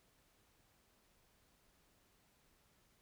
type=silence; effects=pink hiss -73 dBFS RMS until 3.01 s